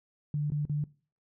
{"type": "tone with dropouts", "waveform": "sine", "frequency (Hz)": 147.6, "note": "D3", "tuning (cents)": 9, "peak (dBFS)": -27, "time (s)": [0.34, 0.84], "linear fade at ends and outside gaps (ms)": 2, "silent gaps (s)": [[0.502, 0.519], [0.653, 0.696]], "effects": ["noise-tail reverb RT60 0.4 s tail -21 dB re dry"]}